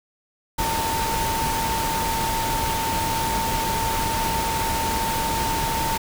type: tone in noise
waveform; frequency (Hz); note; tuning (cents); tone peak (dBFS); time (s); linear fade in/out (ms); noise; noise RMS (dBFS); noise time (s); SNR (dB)
sine; 900; A5; +39; -24; 0.58-5.98; 10; pink; -26; 0.58-5.98; -1
effects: none